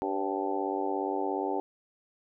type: harmonic tone with a mistuned harmonic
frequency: 97.1 Hz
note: G2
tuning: 16 cents flat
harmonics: 3 / 4 / 5 / 6 / 7 / 8 / 9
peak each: -35 / -33 / -38 / -39 / -41 / -35 / -36 dBFS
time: 0.02-1.6 s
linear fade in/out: 0 ms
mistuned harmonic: 6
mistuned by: -53 cents
effects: none

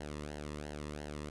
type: tone with flanger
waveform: sawtooth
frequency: 74.3 Hz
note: D2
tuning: 21 cents sharp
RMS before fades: -43 dBFS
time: 0-1.3 s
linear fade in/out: 5 ms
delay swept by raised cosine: 0.82 to 1.33 ms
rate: 2.9 Hz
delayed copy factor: -0.75
effects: resampled to 24000 Hz

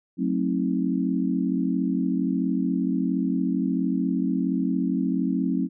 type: chord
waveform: sine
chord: F# diminished seventh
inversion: none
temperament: just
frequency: 185 / 222 / 266.4 / 319.7 Hz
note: F#3 / A3 / C4 / Eb4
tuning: 0 / +16 / +31 / +47 cents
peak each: -26 / -29 / -25 / -30 dBFS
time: 0.17-5.69 s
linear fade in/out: 50 ms
effects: none

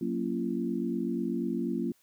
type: chord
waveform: sine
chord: Gb major seventh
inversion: none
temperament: equal with one note detuned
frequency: 185 / 233.1 / 277.2 / 341.6 Hz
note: Gb3 / Bb3 / Db4 / F4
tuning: 0 / 0 / 0 / -38 cents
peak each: -35 / -32 / -35 / -34 dBFS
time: 0.01-1.92 s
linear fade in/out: 5 ms
effects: white hiss -67 dBFS RMS until 2.02 s

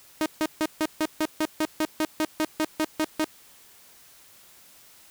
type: tone bursts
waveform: sawtooth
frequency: 311.7 Hz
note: D#4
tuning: 3 cents sharp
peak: -18 dBFS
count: 16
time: 0.21-3.244 s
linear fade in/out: 0 ms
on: 49 ms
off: 150 ms
effects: white hiss -53 dBFS RMS until 5.1 s

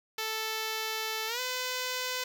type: tone with pitch glide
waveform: 5% pulse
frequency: 440 to 505.4 Hz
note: A4 to B4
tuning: 0 to +40 cents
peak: -20 dBFS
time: 0.18-2.24 s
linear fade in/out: 5 ms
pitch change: +240 cents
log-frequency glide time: 1.27-1.4 s
effects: none

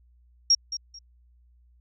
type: tone with echo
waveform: sine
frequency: 5588 Hz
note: F8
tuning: in tune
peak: -15 dBFS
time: 0.5-0.55 s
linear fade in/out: 5 ms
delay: 220 ms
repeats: 2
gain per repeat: -13 dB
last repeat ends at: 0.99 s
effects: added 60 Hz sine -56 dBFS peak until 1.8 s

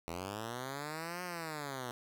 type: linear two-way sweep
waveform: 5% pulse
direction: up then down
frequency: 80.9 to 181.7 to 119.1 Hz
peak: -28 dBFS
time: 0.08-1.91 s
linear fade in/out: 0 ms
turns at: 1.23 s
effects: none

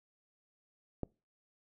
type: click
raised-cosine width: 2 ms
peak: -22 dBFS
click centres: 1.033 s
effects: noise-tail reverb RT60 0.3 s tail -25 dB re dry

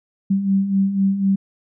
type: beating tone pair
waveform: sine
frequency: 192 / 196 Hz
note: G3 / G3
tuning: -36 / 0 cents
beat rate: 4 Hz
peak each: -23 / -16 dBFS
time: 0.3-1.36 s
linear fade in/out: 10 ms
effects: none

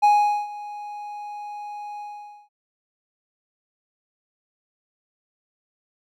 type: tone with ADSR envelope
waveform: triangle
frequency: 830 Hz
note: G#5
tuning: 1 cent flat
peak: -10 dBFS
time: 0.02-2.49 s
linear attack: 20 ms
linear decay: 430 ms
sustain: -20 dB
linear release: 490 ms
effects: none

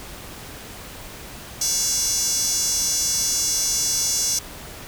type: tone with high-pass filter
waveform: square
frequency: 313.1 Hz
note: D#4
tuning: 11 cents sharp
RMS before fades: -22 dBFS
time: 1.61-4.39 s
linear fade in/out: 5 ms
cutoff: 6000 Hz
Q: 4.7
effects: pink hiss -38 dBFS RMS until 4.87 s

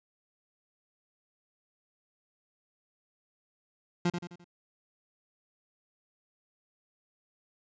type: tone with echo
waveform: 30% pulse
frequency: 174.61 Hz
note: F3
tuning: in tune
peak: -22 dBFS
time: 4.05-4.1 s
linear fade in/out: 5 ms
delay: 86 ms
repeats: 4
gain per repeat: -7 dB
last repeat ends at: 4.444 s
effects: resampled to 16000 Hz

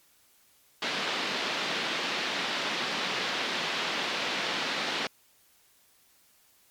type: band-pass noise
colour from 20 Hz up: white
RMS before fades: -31 dBFS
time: 0.82-5.07 s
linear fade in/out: 2 ms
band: 170 to 4100 Hz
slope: 24 dB/octave
effects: white hiss -63 dBFS RMS until 6.7 s + MP3 96 kbps

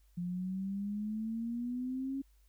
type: exponential sweep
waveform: sine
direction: up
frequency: 173.7 to 275.1 Hz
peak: -34 dBFS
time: 0.17-2.22 s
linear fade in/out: 10 ms
effects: added 50 Hz sine -62 dBFS peak until 2.48 s + white hiss -75 dBFS RMS until 2.48 s

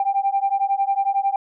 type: beating tone pair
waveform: sine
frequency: 784 / 795 Hz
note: G5 / G5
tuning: 0 / +24 cents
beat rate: 11 Hz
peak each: -20 dBFS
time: 0-1.36 s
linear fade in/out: 2 ms
effects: tanh soft clip ceiling -11 dBFS

